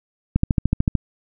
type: click train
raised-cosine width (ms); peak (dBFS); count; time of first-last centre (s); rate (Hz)
5; -4; 9; 0.36-0.953; 13.5
effects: none